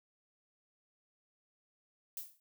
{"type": "noise with exponential decay", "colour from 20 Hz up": "violet", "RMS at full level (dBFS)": -38, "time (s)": [2.17, 2.4], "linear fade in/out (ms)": 2, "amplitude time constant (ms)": 50, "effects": []}